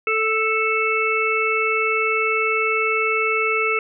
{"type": "harmonic tone", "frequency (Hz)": 440, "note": "A4", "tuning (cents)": 0, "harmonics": [1, 3, 5, 6], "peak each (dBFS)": [-23, -23, -23, -23], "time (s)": [0.07, 3.79], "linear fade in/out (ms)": 2, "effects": []}